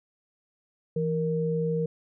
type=tone pair together; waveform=sine; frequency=164.83 / 466.2 Hz; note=E3 / A#4; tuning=0 / 0 cents; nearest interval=octave + tritone; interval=1800 cents; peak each=-27 dBFS; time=0.96-1.86 s; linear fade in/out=5 ms; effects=none